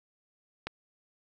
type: click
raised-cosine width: 0.3 ms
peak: -18 dBFS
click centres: 0.67 s
effects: none